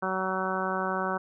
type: harmonic tone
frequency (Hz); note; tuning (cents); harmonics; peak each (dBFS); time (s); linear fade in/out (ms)
188.2; F#3; +30; 1 / 2 / 3 / 4 / 5 / 6 / 7 / 8; -35 / -35 / -35 / -35 / -35 / -35 / -35 / -35; 0.02-1.18; 10
effects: none